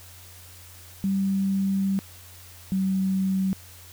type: tone pair in turn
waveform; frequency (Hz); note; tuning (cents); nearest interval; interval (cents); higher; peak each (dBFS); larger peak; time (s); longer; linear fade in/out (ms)
sine; 194.5 / 190.61; G3 / G3; -13 / -48; unison; 35; first; -21; neither; 1.04-1.99 / 2.72-3.53; first; 0
effects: added 89 Hz sine -48 dBFS peak until 3.92 s + white hiss -48 dBFS RMS until 3.92 s